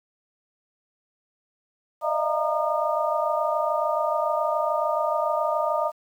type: tone cluster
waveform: sine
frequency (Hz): 601 / 628 / 680 / 928 / 1216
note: D5 / D#5 / F5 / A#5 / D#6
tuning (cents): +40 / +16 / -46 / -8 / -40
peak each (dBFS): -28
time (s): 2.01-5.92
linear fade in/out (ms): 50
effects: 9-bit

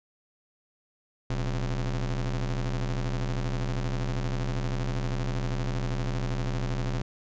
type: ring-modulated tone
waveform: 40% pulse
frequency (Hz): 77.6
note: D#2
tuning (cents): -4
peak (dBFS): -23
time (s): 1.3-7.02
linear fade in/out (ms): 5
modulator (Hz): 45.1
effects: resampled to 16000 Hz

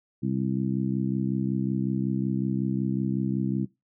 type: harmonic tone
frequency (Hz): 65.41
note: C2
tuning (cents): 0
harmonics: 2 / 3 / 4 / 5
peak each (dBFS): -29 / -28 / -31 / -33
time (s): 0.22-3.66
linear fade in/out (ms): 20
effects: noise-tail reverb RT60 0.2 s tail -20 dB re dry

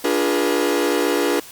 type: chord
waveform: 40% pulse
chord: D diminished seventh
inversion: none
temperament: equal with one note detuned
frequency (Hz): 293.7 / 349.2 / 415.3 / 483.4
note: D4 / F4 / Ab4 / Cb5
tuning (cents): 0 / 0 / 0 / -37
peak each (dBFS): -22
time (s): 0.04-1.4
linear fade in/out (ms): 5
effects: white hiss -40 dBFS RMS until 1.51 s + Opus 48 kbps

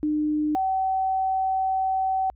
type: tone pair in turn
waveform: sine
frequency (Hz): 302.4 / 762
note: D#4 / G5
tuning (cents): -49 / -49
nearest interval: octave + major third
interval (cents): 1600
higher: second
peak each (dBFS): -21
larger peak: neither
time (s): 0.03-0.55 / 0.55-2.3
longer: second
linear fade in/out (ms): 0
effects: added 60 Hz sine -49 dBFS peak until 2.35 s

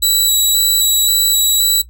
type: tone with vibrato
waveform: 15% pulse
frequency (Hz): 3919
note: B7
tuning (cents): -14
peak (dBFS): -4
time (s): 0.02-1.82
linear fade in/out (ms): 10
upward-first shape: square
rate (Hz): 1.9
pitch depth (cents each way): 11
effects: noise-tail reverb RT60 0.1 s tail -18 dB re dry + added 60 Hz sine -36 dBFS peak until 1.89 s

